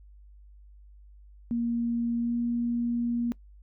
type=tone with pitch glide; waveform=sine; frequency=235 to 237.3 Hz; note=A#3 to A#3; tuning=+14 to +31 cents; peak=-25 dBFS; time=1.51-3.32 s; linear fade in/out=0 ms; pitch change=+17 cents; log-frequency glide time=2.19-2.35 s; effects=noise-tail reverb RT60 0.1 s tail -22 dB re dry + added 50 Hz sine -49 dBFS peak until 3.62 s